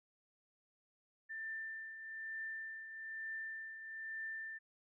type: tone with tremolo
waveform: sine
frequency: 1783 Hz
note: A6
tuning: 22 cents sharp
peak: -40 dBFS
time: 1.29-4.59 s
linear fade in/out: 20 ms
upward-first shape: triangle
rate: 1.1 Hz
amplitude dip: 60%
effects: none